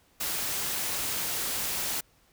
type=noise; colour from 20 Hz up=white; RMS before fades=-31 dBFS; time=0.2-2.01 s; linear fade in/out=10 ms; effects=pink hiss -64 dBFS RMS until 2.32 s